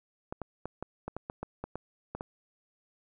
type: clicks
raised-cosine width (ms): 1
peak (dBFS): -22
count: 12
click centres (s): 0.325 / 0.417 / 0.656 / 0.826 / 1.08 / 1.166 / 1.299 / 1.43 / 1.64 / 1.756 / 2.15 / 2.209
effects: none